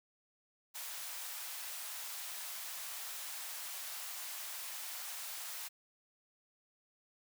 white high-pass noise, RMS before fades -44 dBFS, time 0.74-5.69 s, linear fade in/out 20 ms, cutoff 650 Hz, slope 24 dB/octave, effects none

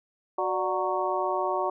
harmonic tone with a mistuned harmonic, 184.8 Hz, F#3, 2 cents flat, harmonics 2 / 3 / 4 / 5 / 6, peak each -31 / -31 / -31 / -31 / -31 dBFS, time 0.38-1.7 s, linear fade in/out 5 ms, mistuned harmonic 3, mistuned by +100 cents, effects none

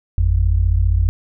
sine tone pair together, 51.49 / 86.6 Hz, G#1 / F2, -14 / -14 cents, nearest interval major sixth, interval 900 cents, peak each -15 dBFS, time 0.18-1.09 s, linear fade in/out 0 ms, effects none

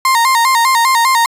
35% pulse tone with vibrato, 987.8 Hz, B5, in tune, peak -7 dBFS, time 0.05-1.26 s, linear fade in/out 2 ms, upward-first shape square, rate 5 Hz, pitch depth 110 cents each way, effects resampled to 32000 Hz

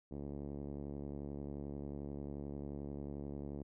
5% pulse tone with low-pass filter, 71.3 Hz, C#2, 49 cents sharp, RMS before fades -44 dBFS, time 0.11-3.63 s, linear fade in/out 5 ms, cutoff 320 Hz, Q 0.95, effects none

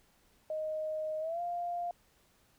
sine tone with pitch glide, 622.3 to 698.5 Hz, D#5 to F5, 0 to 0 cents, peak -33 dBFS, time 0.5-1.91 s, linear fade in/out 2 ms, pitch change +200 cents, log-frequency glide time 1.2-1.41 s, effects pink hiss -68 dBFS RMS until 2.58 s

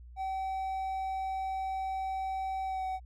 triangle tone with pitch glide, 766 to 755 Hz, G5 to F#5, -40 to +35 cents, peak -30 dBFS, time 0.16-3 s, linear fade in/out 50 ms, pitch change -25 cents, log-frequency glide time 2.65-2.85 s, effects added 60 Hz sine -47 dBFS peak until 3.05 s

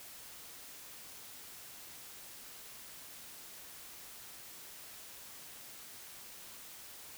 silence, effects white hiss -51 dBFS RMS until 7.17 s

